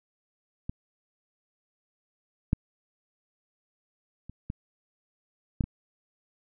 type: clicks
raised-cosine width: 5 ms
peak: -20 / -10 / -29 / -20 / -12 / -20 dBFS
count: 6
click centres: 0.695 / 2.531 / 4.296 / 4.501 / 5.608 / 5.64 s
effects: none